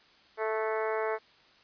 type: harmonic tone with a mistuned harmonic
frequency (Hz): 219.3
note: A3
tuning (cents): -6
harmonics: 2 / 3 / 4 / 5 / 6 / 7 / 8 / 9 / 10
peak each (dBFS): -31 / -35 / -37 / -39 / -41 / -42 / -43 / -44 / -45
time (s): 0.37-1.19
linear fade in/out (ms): 50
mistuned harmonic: 7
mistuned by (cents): -21
effects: white hiss -60 dBFS RMS until 1.63 s + resampled to 11025 Hz